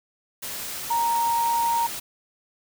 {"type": "tone in noise", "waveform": "sine", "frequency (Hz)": 932.3, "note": "A#5", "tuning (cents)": 0, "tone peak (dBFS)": -20, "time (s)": [0.9, 1.87], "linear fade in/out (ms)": 10, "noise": "white", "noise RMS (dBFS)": -33, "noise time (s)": [0.42, 2], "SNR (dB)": 10, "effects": []}